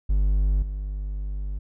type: tone with level steps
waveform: triangle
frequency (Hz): 49.64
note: G1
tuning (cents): +22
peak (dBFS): -16 / -25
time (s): 0.09-1.59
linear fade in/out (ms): 10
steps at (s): 0.62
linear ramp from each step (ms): 5
effects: none